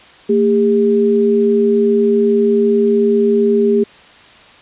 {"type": "tone pair together", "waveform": "sine", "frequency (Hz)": [227, 404.5], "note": ["A#3", "G#4"], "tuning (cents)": [-46, -46], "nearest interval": "minor seventh", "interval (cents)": 1000, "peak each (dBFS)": [-14, -11], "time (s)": [0.29, 3.84], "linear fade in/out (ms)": 10, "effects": ["white hiss -42 dBFS RMS until 4.61 s", "resampled to 8000 Hz"]}